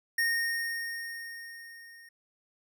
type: tone with level ramp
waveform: square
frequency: 1849 Hz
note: A#6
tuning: 15 cents flat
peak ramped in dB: -25 to -51 dBFS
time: 0.18-2.09 s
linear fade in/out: 5 ms
effects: none